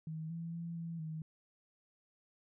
sine tone with pitch steps, 158.6 / 166.7 / 168.5 / 166.7 / 157.9 Hz, D#3 / E3 / E3 / E3 / D#3, +33 / +20 / +38 / +20 / +26 cents, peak -39 dBFS, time 0.07-1.22 s, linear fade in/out 2 ms, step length 230 ms, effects none

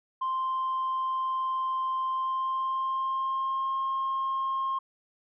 sine tone with pitch glide, 1046.5 to 1069.1 Hz, C6 to C6, 0 to +37 cents, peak -25 dBFS, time 0.21-4.79 s, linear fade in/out 10 ms, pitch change +37 cents, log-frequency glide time 2.11-3.78 s, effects tanh soft clip ceiling -24 dBFS

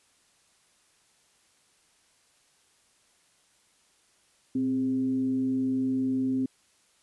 sine tone with frequency modulation, 261.6 Hz, C4, in tune, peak -24 dBFS, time 4.55-6.46 s, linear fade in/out 5 ms, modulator 144 Hz, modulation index 0.28, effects white hiss -65 dBFS RMS until 7.02 s + resampled to 24000 Hz

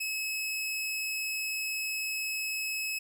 sawtooth tone, 2578 Hz, E7, 39 cents flat, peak -28 dBFS, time 0-2.99 s, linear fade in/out 10 ms, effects none

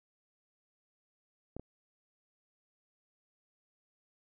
clicks, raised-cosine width 2 ms, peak -27 / -30 dBFS, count 2, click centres 1.566 / 1.596 s, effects none

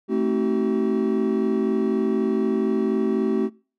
triangle chord, A diminished seventh, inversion none, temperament just, 220 / 264 / 316.8 / 380.2 Hz, A3 / C4 / Eb4 / Gb4, 0 / +16 / +31 / +47 cents, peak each -22 / -24 / -27 / -21 dBFS, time 0.08-3.5 s, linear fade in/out 50 ms, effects noise-tail reverb RT60 0.4 s tail -25 dB re dry

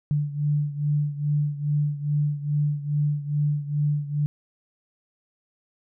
sine beating tone pair, 146.5 / 148.9 Hz, D3 / D3, -4 / +24 cents, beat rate 2.4 Hz, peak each -23 / -27 dBFS, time 0.11-4.26 s, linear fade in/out 0 ms, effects none

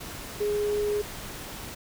sine tone in noise, 415.3 Hz, G#4, in tune, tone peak -24 dBFS, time 0.4-1.02 s, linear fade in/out 10 ms, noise pink, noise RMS -39 dBFS, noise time 0-1.75 s, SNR +12 dB, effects none

